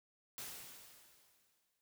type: noise with exponential decay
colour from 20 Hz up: white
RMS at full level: -45 dBFS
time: 0.38-1.81 s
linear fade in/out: 0 ms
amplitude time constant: 310 ms
effects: none